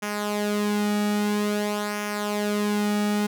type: tone with flanger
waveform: sawtooth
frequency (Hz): 207.7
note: G#3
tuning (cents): 0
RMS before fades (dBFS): -25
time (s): 0.02-3.27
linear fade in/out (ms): 10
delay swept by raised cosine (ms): 0.24 to 1.94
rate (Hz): 0.5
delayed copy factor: -0.6
effects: none